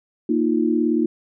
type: chord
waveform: sine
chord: Bb suspended fourth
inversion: none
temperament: equal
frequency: 233.1 / 311.1 / 349.2 Hz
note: Bb3 / Eb4 / F4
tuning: 0 / 0 / 0 cents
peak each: -21 / -20 / -22 dBFS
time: 0.29-1.06 s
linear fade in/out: 5 ms
effects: none